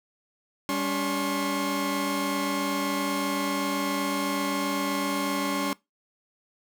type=tone cluster; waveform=sawtooth; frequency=198.6 / 284 / 1073 Hz; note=G3 / C#4 / C6; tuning=+23 / +42 / +43 cents; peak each=-29 / -24 / -27 dBFS; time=0.69-5.73 s; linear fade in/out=0 ms; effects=noise-tail reverb RT60 0.2 s tail -22 dB re dry